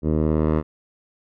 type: tone with low-pass filter sweep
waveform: 10% pulse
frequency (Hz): 77.78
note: D#2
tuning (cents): 0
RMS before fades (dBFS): -20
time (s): 0.02-0.63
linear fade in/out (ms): 50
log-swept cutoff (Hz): 400 to 1200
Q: 0.8
effects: none